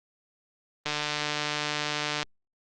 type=click train; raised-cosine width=0.2 ms; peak=-11 dBFS; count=205; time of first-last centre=0.86-2.229 s; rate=149 Hz; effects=low-pass 7000 Hz 12 dB/octave + Opus 24 kbps